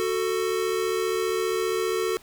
square tone pair together, 370 / 445 Hz, F#4 / A4, 0 / +20 cents, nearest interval minor third, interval 320 cents, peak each -27 dBFS, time 0-2.17 s, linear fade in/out 0 ms, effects pink hiss -52 dBFS RMS until 2.22 s

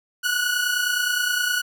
sawtooth tone pair together, 1452.3 / 1482 Hz, F#6 / F#6, -33 / +2 cents, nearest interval unison, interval 35 cents, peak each -20 dBFS, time 0.23-1.62 s, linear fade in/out 20 ms, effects none

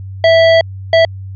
square tone bursts at uneven times, 657 Hz, E5, 6 cents flat, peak -6 dBFS, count 2, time 0.24-0.61 / 0.93-1.05 s, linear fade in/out 2 ms, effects added 96 Hz sine -24 dBFS peak until 1.35 s + resampled to 11025 Hz

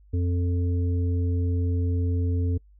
harmonic tone, 88 Hz, F2, 14 cents sharp, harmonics 1 / 3 / 5, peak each -22 / -32 / -36 dBFS, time 0.13-2.58 s, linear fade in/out 10 ms, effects noise-tail reverb RT60 0.1 s tail -24 dB re dry + added 50 Hz sine -51 dBFS peak until 2.79 s

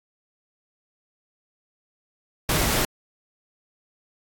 pink noise, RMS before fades -22 dBFS, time 2.49-2.85 s, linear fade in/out 2 ms, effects AAC 64 kbps

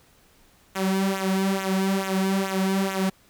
sawtooth tone with flanger, 192.2 Hz, G3, 34 cents flat, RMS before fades -24 dBFS, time 0.75-3.1 s, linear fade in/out 10 ms, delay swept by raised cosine 0.2 to 3.7 ms, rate 2.3 Hz, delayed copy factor -0.75, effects pink hiss -58 dBFS RMS until 3.29 s

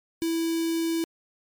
square tone with notch filter, 329.6 Hz, E4, in tune, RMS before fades -26 dBFS, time 0.22-1.04 s, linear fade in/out 0 ms, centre 1200 Hz, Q 0.57, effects MP3 96 kbps

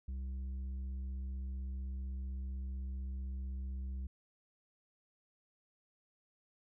sine tone with tanh clipping, 65.41 Hz, C2, in tune, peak -39 dBFS, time 0.08-4.07 s, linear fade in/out 5 ms, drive 6 dB, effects none

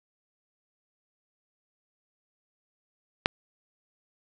click, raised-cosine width 0.3 ms, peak -4 dBFS, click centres 3.259 s, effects none

